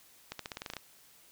accelerating click train, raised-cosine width 0.2 ms, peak -21 dBFS, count 10, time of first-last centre 0.32-0.767 s, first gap 73 ms, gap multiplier 0.9, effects white hiss -60 dBFS RMS until 1.31 s

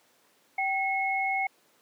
sine tone pair together, 774 / 2178 Hz, G5 / C#7, -22 / -31 cents, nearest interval octave + tritone, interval 1791 cents, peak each -28 dBFS, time 0.58-1.47 s, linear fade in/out 5 ms, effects pink hiss -64 dBFS RMS until 1.81 s + high-pass 300 Hz 12 dB/octave

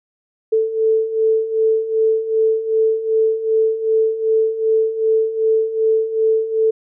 sine beating tone pair, 440.4 / 443 Hz, A4 / A4, +2 / +12 cents, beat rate 2.6 Hz, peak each -20 / -15 dBFS, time 0.52-6.71 s, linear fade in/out 10 ms, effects none

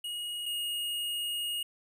square tone pair in turn, 2886 / 2866 Hz, F#7 / F7, -44 / +44 cents, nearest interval unison, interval 12 cents, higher first, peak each -35 / -32 dBFS, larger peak second, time 0.04-0.46 / 0.46-1.63 s, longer second, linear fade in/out 5 ms, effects none

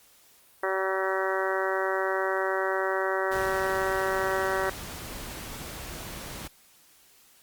harmonic tone, 190.7 Hz, G3, 47 cents flat, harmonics 2 / 3 / 4 / 5 / 6 / 7 / 8 / 9 / 10, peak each -30 / -31 / -35 / -35 / -35 / -36 / -34 / -39 / -35 dBFS, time 0.63-4.7 s, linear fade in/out 5 ms
pink noise, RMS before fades -39 dBFS, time 3.31-6.48 s, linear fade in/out 10 ms
effects white hiss -58 dBFS RMS until 7.42 s + Opus 48 kbps

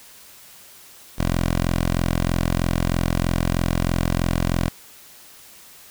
10% pulse tone, 43.14 Hz, F1, 20 cents flat, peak -11 dBFS, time 1.18-4.69 s, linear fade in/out 10 ms, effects white hiss -46 dBFS RMS until 5.9 s

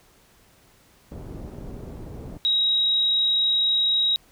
pink low-pass noise, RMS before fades -37 dBFS, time 1.11-2.38 s, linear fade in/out 10 ms, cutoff 470 Hz, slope 12 dB/octave
sine tone, 3816 Hz, A#7, 40 cents sharp, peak -18 dBFS, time 2.45-4.16 s, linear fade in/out 0 ms
effects pink hiss -57 dBFS RMS until 4.31 s

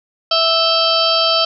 harmonic tone with a mistuned harmonic, 658 Hz, E5, 3 cents flat, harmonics 1 / 2 / 4 / 5 / 6 / 7 / 8, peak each -18 / -19 / -26 / -18 / -24 / -18 / -22 dBFS, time 0.31-1.45 s, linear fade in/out 5 ms, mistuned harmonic 5, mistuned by -76 cents, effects none

